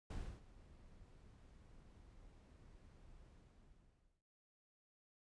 brown noise with ADSR envelope, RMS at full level -44 dBFS, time 0.1-4.23 s, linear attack 7 ms, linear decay 300 ms, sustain -18 dB, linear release 950 ms, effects noise-tail reverb RT60 0.7 s tail -18 dB re dry + resampled to 22050 Hz

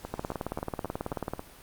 two click trains, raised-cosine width 1 ms, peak -17 / -21 dBFS, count 23 / 6, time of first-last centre 0.14-1.336 / 0.05-1.394 s, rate 18.4 / 3.72 Hz, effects pink hiss -51 dBFS RMS until 1.62 s + Opus 48 kbps

